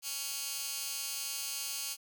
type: tone with high-pass filter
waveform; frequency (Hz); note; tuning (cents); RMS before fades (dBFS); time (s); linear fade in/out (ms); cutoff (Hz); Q
15% pulse; 277.2; C#4; 0; -38; 0.02-1.97; 50; 4900; 0.78
effects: none